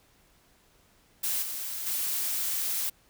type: noise with level steps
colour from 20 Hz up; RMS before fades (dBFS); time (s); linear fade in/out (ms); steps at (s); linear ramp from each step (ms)
blue; -29 / -35 / -30; 1.23-2.9; 10; 1.42 / 1.86; 10
effects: pink hiss -63 dBFS RMS until 3.09 s